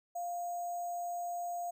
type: tone with sample-and-hold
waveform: sine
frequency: 698.5 Hz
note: F5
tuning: in tune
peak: -35 dBFS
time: 0.15-1.71 s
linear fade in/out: 10 ms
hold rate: 7350 Hz
effects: none